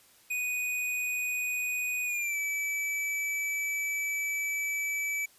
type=tone with pitch glide; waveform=square; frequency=2483 to 2303 Hz; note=D#7 to D7; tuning=-4 to -34 cents; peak=-30 dBFS; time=0.3-5.26 s; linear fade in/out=10 ms; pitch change=-130 cents; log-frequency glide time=2.05-2.38 s; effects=white hiss -60 dBFS RMS until 5.38 s + resampled to 32000 Hz